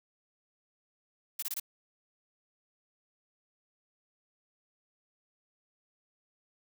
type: noise bursts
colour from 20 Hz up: blue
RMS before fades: -35 dBFS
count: 4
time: 1.39-1.599 s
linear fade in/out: 5 ms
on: 35 ms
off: 23 ms
effects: none